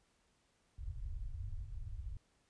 pink low-pass noise, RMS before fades -43 dBFS, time 0.78-2.17 s, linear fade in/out 2 ms, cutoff 110 Hz, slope 48 dB/octave, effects pink hiss -75 dBFS RMS until 2.49 s + resampled to 22050 Hz

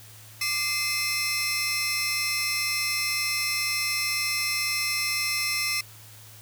sawtooth tone cluster, 1183 / 2076 / 2568 / 5410 Hz, D6 / C7 / E7 / E8, +12 / -14 / -46 / +44 cents, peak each -34 / -25 / -28 / -27 dBFS, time 0.41-5.81 s, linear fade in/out 5 ms, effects added 108 Hz sine -49 dBFS peak until 6.41 s + white hiss -49 dBFS RMS until 6.41 s

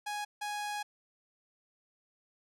sawtooth tone bursts at uneven times, 830.6 Hz, G#5, in tune, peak -31 dBFS, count 2, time 0.06-0.25 / 0.41-0.83 s, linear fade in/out 10 ms, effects low-pass 11000 Hz 12 dB/octave

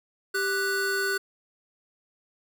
square tone pair together, 392.7 / 1482.6 Hz, G4 / F#6, +3 / +3 cents, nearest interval octave + major seventh, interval 2300 cents, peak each -30 / -27 dBFS, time 0.34-1.18 s, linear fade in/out 10 ms, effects none

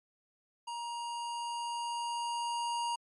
square tone with level ramp, 944 Hz, A#5, 22 cents sharp, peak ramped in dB -38 to -32 dBFS, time 0.67-2.96 s, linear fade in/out 10 ms, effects MP3 48 kbps

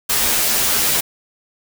white noise with comb filter, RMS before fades -17 dBFS, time 0.09-1.01 s, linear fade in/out 10 ms, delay 11 ms, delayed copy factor -0.85, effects none

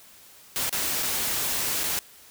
white noise with dropouts, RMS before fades -27 dBFS, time 0.56-1.99 s, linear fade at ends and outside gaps 0 ms, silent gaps 0.694-0.727 / 1.027-1.031 / 1.835-1.839 s, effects white hiss -51 dBFS RMS until 2.3 s

